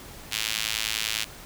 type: tone with high-pass filter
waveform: sawtooth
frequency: 110 Hz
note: A2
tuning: in tune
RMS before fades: -29 dBFS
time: 0.31-1.25 s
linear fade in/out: 20 ms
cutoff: 2900 Hz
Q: 1.4
effects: pink hiss -44 dBFS RMS until 1.45 s